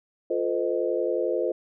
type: chord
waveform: sine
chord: F dominant seventh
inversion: none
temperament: equal with one note detuned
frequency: 349.2 / 440 / 511.3 / 622.3 Hz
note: F4 / A4 / C5 / Eb5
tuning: 0 / 0 / -40 / 0 cents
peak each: -28 / -29 / -27 / -31 dBFS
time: 0.3-1.52 s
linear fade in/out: 5 ms
effects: none